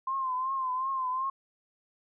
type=tone with vibrato; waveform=sine; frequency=1044 Hz; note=C6; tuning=4 cents flat; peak=-28 dBFS; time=0.07-1.3 s; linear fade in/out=5 ms; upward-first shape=triangle; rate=2.7 Hz; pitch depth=71 cents each way; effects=none